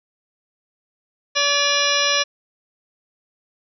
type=harmonic tone with a mistuned harmonic; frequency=573 Hz; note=D5; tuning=43 cents flat; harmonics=1 / 2 / 3 / 4 / 5 / 6 / 7 / 9 / 10; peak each=-25 / -25 / -25 / -25 / -25 / -25 / -25 / -25 / -25 dBFS; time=1.35-2.24 s; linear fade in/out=20 ms; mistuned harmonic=4; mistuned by=+74 cents; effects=none